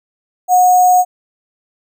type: tone with sample-and-hold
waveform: sine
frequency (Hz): 729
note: F#5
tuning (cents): -26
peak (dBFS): -6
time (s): 0.48-1.05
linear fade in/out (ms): 50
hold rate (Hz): 7350
effects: none